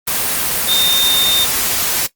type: tone in noise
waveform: sine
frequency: 3647 Hz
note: A#7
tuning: 39 cents flat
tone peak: -12 dBFS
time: 0.68-1.45 s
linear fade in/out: 10 ms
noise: white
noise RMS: -17 dBFS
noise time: 0.07-2.07 s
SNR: +2 dB
effects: noise-tail reverb RT60 0.1 s tail -17 dB re dry + Opus 24 kbps